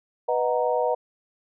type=chord; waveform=sine; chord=B major seventh; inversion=none; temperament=equal; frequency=493.9 / 622.3 / 740 / 932.3 Hz; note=B4 / D#5 / F#5 / A#5; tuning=0 / 0 / 0 / 0 cents; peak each=-24 / -26 / -28 / -28 dBFS; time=0.28-0.95 s; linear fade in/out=10 ms; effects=none